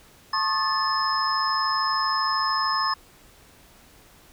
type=tone cluster; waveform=sine; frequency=884 / 1081 / 1234 / 1749 / 5140 Hz; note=A5 / C#6 / D#6 / A6 / E8; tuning=+8 / -44 / -15 / -11 / -45 cents; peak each=-33 / -24 / -31 / -30 / -27 dBFS; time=0.33-2.94 s; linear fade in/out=5 ms; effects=pink hiss -53 dBFS RMS until 4.32 s